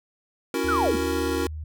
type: chord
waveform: square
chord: F# dominant seventh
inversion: second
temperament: equal with one note detuned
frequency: 277.2 / 332.9 / 370 / 466.2 Hz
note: C#4 / E4 / F#4 / A#4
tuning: 0 / +17 / 0 / 0 cents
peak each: -30 dBFS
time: 0.54-1.47 s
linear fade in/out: 2 ms
type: tone with pitch glide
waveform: sine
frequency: 77.78 to 77.29 Hz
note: D#2 to D#2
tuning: 0 to -11 cents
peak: -31 dBFS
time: 0.64-1.64 s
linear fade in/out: 5 ms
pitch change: -11 cents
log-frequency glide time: 0.88-1.11 s
type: linear sweep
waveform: sine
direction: down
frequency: 1512 to 173.8 Hz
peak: -21 dBFS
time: 0.68-0.96 s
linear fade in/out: 10 ms
effects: none